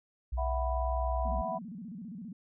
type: tone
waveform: sine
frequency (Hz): 61.74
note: B1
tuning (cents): 0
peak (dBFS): -30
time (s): 0.32-1.42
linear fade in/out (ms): 10
type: chord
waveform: sine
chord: E suspended second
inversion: none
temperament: equal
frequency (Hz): 659.3 / 740 / 987.8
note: E5 / F#5 / B5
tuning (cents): 0 / 0 / 0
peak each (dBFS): -35 / -37 / -37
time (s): 0.37-1.59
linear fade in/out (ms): 20
type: tone with vibrato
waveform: sine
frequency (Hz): 203.9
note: G#3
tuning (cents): -32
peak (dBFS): -40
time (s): 1.25-2.33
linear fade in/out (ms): 5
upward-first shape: square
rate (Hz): 15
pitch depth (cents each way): 220
effects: none